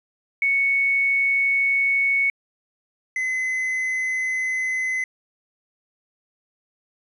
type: tone pair in turn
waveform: sine / triangle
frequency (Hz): 2217 / 2037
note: C#7 / C7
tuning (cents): 0 / -47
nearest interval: minor second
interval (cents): 147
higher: first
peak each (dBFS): -17 / -20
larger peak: first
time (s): 0.42-2.3 / 3.16-5.04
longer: neither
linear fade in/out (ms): 2
effects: resampled to 24000 Hz + 9-bit